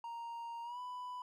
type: tone with pitch glide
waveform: triangle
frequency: 932.3 to 993.5 Hz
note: A#5 to B5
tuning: 0 to +10 cents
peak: -40 dBFS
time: 0.04-1.22 s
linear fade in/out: 2 ms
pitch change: +110 cents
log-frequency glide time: 0.63-0.79 s
effects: none